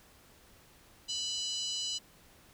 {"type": "harmonic tone with a mistuned harmonic", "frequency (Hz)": 987.8, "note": "B5", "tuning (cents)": 0, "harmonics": [3, 4, 5, 6, 7, 8], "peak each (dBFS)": [-37, -39, -41, -43, -44, -45], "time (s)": [1.08, 1.99], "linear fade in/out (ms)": 20, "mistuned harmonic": 4, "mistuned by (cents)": 40, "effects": ["pink hiss -60 dBFS RMS until 2.53 s"]}